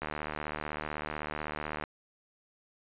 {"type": "click train", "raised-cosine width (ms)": 0.5, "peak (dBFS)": -20, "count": 139, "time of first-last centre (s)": [0.02, 1.838], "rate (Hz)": 75.9, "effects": ["resampled to 8000 Hz"]}